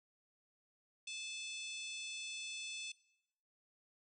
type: harmonic tone with a mistuned harmonic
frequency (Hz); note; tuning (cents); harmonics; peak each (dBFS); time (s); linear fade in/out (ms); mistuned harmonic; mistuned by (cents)
870; A5; -20; 3 / 4 / 5 / 6 / 7 / 8 / 9 / 10; -46 / -48 / -55 / -56 / -53 / -58 / -57 / -57; 1.07-2.92; 5; 8; +53
effects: noise-tail reverb RT60 0.8 s tail -20 dB re dry